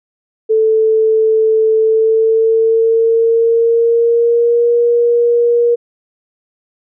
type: tone with pitch glide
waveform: sine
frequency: 440 to 474.3 Hz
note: A4 to A#4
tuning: 0 to +30 cents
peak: -8 dBFS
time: 0.49-5.76 s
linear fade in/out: 20 ms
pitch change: +130 cents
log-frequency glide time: 1.76-4.72 s
effects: none